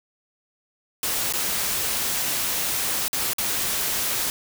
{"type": "noise with dropouts", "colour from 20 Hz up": "white", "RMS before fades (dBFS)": -25, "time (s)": [1.03, 4.3], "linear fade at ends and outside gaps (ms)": 1, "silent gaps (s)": [[1.325, 1.336], [3.081, 3.13], [3.334, 3.383]], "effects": []}